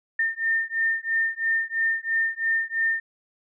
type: beating tone pair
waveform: sine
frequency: 1810 / 1813 Hz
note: A6 / A#6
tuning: +48 / -49 cents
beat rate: 3 Hz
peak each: -25 dBFS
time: 0.19-3 s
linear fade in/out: 5 ms
effects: none